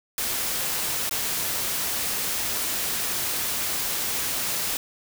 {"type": "noise with dropouts", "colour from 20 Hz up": "white", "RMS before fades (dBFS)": -27, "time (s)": [0.18, 4.77], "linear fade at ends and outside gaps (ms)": 1, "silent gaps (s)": [1.094, 1.11], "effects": []}